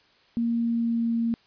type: tone with pitch glide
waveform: sine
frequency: 233.1 to 231 Hz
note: A#3 to A#3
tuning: 0 to -16 cents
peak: -22 dBFS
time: 0.37-1.34 s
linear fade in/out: 0 ms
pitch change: -16 cents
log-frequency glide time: 0.56-1.15 s
effects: white hiss -60 dBFS RMS until 1.46 s + resampled to 11025 Hz